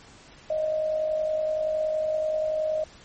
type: tone with amplitude modulation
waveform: sine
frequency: 622.3 Hz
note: D#5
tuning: in tune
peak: -21 dBFS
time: 0.5-2.84 s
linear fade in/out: 5 ms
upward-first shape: sine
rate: 50.6 Hz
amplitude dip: 45%
effects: pink hiss -50 dBFS RMS until 3.04 s + MP3 32 kbps